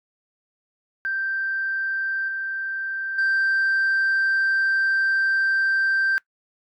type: tone with level steps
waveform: sine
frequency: 1568 Hz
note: G6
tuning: in tune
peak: -22 / -25 / -16 dBFS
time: 1.05-6.18 s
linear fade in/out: 0 ms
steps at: 2.28 / 3.18 s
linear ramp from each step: 5 ms
effects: noise-tail reverb RT60 0.1 s tail -23 dB re dry + tanh soft clip ceiling -16 dBFS